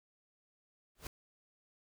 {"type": "noise with exponential growth", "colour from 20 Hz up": "pink", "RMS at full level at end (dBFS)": -39, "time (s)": [0.95, 1.07], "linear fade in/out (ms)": 2, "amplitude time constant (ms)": 24, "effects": []}